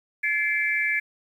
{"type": "tone cluster", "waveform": "sine", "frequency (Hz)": [1715, 2095, 2319], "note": ["A6", "C7", "D7"], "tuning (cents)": [-45, 2, -22], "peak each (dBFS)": -26, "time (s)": [0.23, 1], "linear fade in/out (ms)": 10, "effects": ["9-bit"]}